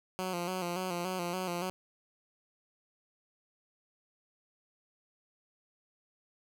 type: tone with vibrato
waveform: 10% pulse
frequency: 179.7 Hz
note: F3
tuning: 50 cents sharp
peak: -25 dBFS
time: 0.19-1.7 s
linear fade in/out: 0 ms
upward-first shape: square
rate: 3.5 Hz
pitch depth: 56 cents each way
effects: none